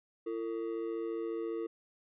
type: ring-modulated tone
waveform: triangle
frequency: 395.4 Hz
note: G4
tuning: 15 cents sharp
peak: -29 dBFS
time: 0.26-1.67 s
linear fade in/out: 10 ms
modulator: 57.3 Hz
effects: resampled to 8000 Hz